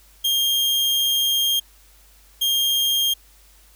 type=tone bursts at uneven times; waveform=40% pulse; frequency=3217 Hz; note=G7; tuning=44 cents sharp; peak=-17 dBFS; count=2; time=0.24-1.6 / 2.41-3.14 s; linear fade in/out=10 ms; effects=added 50 Hz sine -52 dBFS peak until 3.75 s + white hiss -54 dBFS RMS until 3.75 s